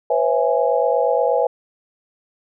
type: chord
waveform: sine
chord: C# minor seventh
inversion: third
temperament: equal with one note detuned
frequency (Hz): 493.9 / 542.3 / 659.3 / 830.6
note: B4 / C#5 / E5 / G#5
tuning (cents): 0 / -38 / 0 / 0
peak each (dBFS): -19 / -20 / -21 / -22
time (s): 0.1-1.47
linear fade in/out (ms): 5
effects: none